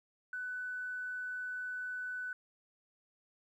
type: tone with tanh clipping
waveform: triangle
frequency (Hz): 1496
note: F#6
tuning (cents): +19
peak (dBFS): -37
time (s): 0.33-2.33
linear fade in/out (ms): 2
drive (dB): 3
effects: none